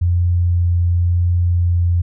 sine tone with vibrato, 87.31 Hz, F2, in tune, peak -12 dBFS, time 0.01-2.02 s, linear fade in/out 10 ms, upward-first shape triangle, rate 0.95 Hz, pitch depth 9 cents each way, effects none

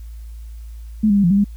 sine tone with pitch steps, 215 / 202.1 / 200.2 / 172 / 198.3 / 203.1 Hz, A3 / G#3 / G3 / F3 / G3 / G#3, -40 / -47 / +37 / -26 / +20 / -38 cents, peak -11 dBFS, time 1.03-1.444 s, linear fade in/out 10 ms, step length 69 ms, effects added 56 Hz sine -31 dBFS peak until 1.56 s + white hiss -56 dBFS RMS until 1.56 s

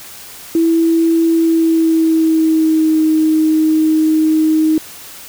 sine tone with pitch glide, 329.6 to 313.8 Hz, E4 to D#4, 0 to +15 cents, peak -9 dBFS, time 0.55-4.78 s, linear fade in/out 2 ms, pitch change -85 cents, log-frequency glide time 1.34-3.05 s, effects white hiss -34 dBFS RMS until 5.28 s

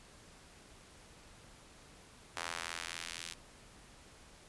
square tone with high-pass filter sweep, 42.04 Hz, E1, 35 cents sharp, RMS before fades -43 dBFS, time 2.36-3.34 s, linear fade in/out 10 ms, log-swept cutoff 1000 to 3100 Hz, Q 0.85, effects pink hiss -58 dBFS RMS until 4.48 s + resampled to 24000 Hz

